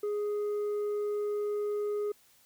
triangle tone with tanh clipping, 415.3 Hz, G#4, in tune, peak -30 dBFS, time 0.03-2.12 s, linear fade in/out 5 ms, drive 8 dB, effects white hiss -63 dBFS RMS until 2.45 s

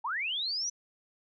sine linear sweep, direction up, 830.6 to 6010 Hz, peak -30 dBFS, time 0.04-0.7 s, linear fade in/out 10 ms, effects none

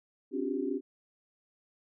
sine tone cluster, 264.6 / 289 / 358.4 / 392.9 Hz, C4 / D4 / F4 / G4, +20 / -28 / +45 / +4 cents, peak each -35 / -35 / -37 / -35 dBFS, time 0.31-0.81 s, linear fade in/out 50 ms, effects none

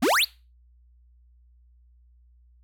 square exponential sweep, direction up, 204.6 to 4950 Hz, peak -19 dBFS, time 0.02-0.25 s, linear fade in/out 10 ms, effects noise-tail reverb RT60 0.3 s tail -22 dB re dry + added 60 Hz sine -54 dBFS peak until 2.63 s

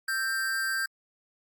square tone with amplitude modulation, 1574 Hz, G6, 7 cents sharp, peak -25 dBFS, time 0.08-0.86 s, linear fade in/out 5 ms, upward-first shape sine, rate 246 Hz, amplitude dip 60%, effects Opus 48 kbps

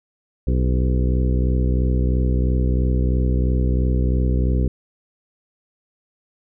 harmonic tone with a mistuned harmonic, 63 Hz, B1, 35 cents sharp, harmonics 1 / 2 / 3 / 4 / 5 / 6 / 7 / 8, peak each -17 / -23 / -27 / -29 / -31 / -33 / -34 / -35 dBFS, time 0.47-4.68 s, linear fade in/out 5 ms, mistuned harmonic 7, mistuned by -47 cents, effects none

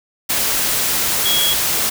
sine tone in noise, 3322 Hz, G#7, in tune, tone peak -16 dBFS, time 1.25-1.54 s, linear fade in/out 10 ms, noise white, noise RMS -18 dBFS, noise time 0.29-1.9 s, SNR -1 dB, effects none

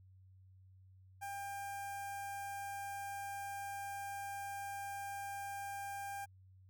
sawtooth tone with notch filter, 798 Hz, G5, 31 cents sharp, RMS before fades -44 dBFS, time 1.21-6.26 s, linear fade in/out 20 ms, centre 3800 Hz, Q 0.77, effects added 94 Hz sine -59 dBFS peak until 6.69 s

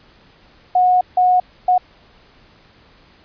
sine tone bursts at uneven times, 729 Hz, F#5, 26 cents flat, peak -10 dBFS, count 3, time 0.75-1.01 / 1.17-1.4 / 1.68-1.78 s, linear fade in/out 5 ms, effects pink hiss -50 dBFS RMS until 3.24 s + resampled to 11025 Hz

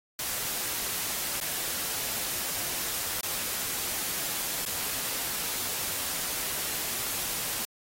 white noise with dropouts, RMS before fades -32 dBFS, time 0.19-7.65 s, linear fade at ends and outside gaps 2 ms, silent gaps 1.402-1.411 / 3.21-3.231 / 4.652-4.661 s, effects AAC 48 kbps

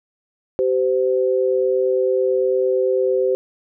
sine tone pair together, 384.9 / 513.8 Hz, G4 / C5, -32 / -32 cents, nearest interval perfect fourth, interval 500 cents, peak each -18 dBFS, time 0.59-3.35 s, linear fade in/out 0 ms, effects none

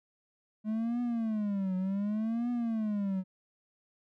triangle tone with vibrato, 212 Hz, G#3, 36 cents sharp, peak -27 dBFS, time 0.64-3.24 s, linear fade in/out 50 ms, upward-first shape triangle, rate 0.67 Hz, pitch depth 250 cents each way, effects none

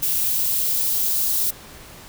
violet noise with high-pass filter sweep, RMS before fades -21 dBFS, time 0.02-1.51 s, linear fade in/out 10 ms, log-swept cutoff 2500 to 3800 Hz, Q 1.4, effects pink hiss -42 dBFS RMS until 2.08 s

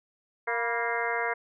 harmonic tone with a mistuned harmonic, 233.1 Hz, A#3, in tune, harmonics 2 / 3 / 4 / 5 / 6 / 7 / 8 / 9, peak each -33 / -34 / -34 / -38 / -36 / -34 / -37 / -34 dBFS, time 0.47-1.34 s, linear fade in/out 10 ms, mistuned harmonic 4, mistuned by +64 cents, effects none

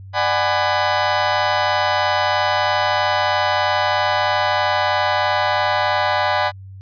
30% pulse chord, G# half-diminished seventh, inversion second, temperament just, 598 / 747.5 / 830.6 / 996.7 Hz, D5 / F#5 / G#5 / B5, +31 / +17 / 0 / +16 cents, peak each -19 dBFS, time 0.13-6.52 s, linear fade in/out 50 ms, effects added 96 Hz sine -34 dBFS peak until 6.81 s + resampled to 11025 Hz

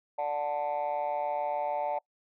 sine chord, D major, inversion none, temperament just, 587.3 / 734.2 / 881 Hz, D5 / F#5 / A5, 0 / -14 / +2 cents, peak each -31 dBFS, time 0.18-1.99 s, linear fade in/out 10 ms, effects noise-tail reverb RT60 0.1 s tail -24 dB re dry + tanh soft clip ceiling -24 dBFS

